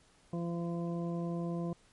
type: harmonic tone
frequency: 170.8 Hz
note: F3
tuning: 38 cents flat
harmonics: 1 / 2 / 3 / 4 / 6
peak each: -34 / -40 / -44 / -46 / -50 dBFS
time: 0.33-1.73 s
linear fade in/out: 2 ms
effects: pink hiss -65 dBFS RMS until 1.92 s + MP3 48 kbps